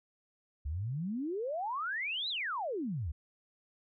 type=exponential two-way sweep; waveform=sine; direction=up then down; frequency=66.6 to 4104 to 66.6 Hz; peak=-33 dBFS; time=0.65-3.12 s; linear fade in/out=10 ms; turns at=2.29 s; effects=none